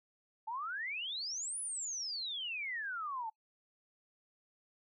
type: exponential two-way sweep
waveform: sine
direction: up then down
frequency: 855 to 10200 to 855 Hz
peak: -37 dBFS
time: 0.47-3.3 s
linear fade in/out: 10 ms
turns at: 1.6 s
effects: noise-tail reverb RT60 0.1 s tail -23 dB re dry